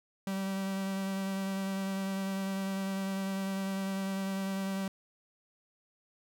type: tone with vibrato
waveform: 45% pulse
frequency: 193.5 Hz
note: G3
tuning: 22 cents flat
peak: -32 dBFS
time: 0.27-4.88 s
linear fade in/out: 2 ms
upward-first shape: sine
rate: 10 Hz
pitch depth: 14 cents each way
effects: none